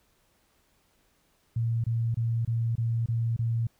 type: tone bursts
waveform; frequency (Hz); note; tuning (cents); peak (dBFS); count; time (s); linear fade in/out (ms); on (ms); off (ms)
sine; 115.4; A#2; -17; -24; 7; 1.56-3.67; 5; 280; 25
effects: pink hiss -68 dBFS RMS until 3.79 s